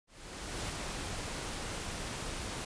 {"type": "noise with ADSR envelope", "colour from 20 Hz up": "pink", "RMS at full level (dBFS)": -37, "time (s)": [0.07, 2.65], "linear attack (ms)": 630, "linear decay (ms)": 3, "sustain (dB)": -2, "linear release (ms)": 5, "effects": ["resampled to 22050 Hz"]}